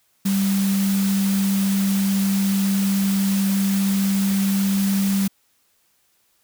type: tone in noise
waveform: sine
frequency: 196 Hz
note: G3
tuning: in tune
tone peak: -17 dBFS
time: 0.25-5.28 s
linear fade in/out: 10 ms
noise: white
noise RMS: -30 dBFS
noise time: 0.25-5.28 s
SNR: +10 dB
effects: white hiss -64 dBFS RMS until 6.43 s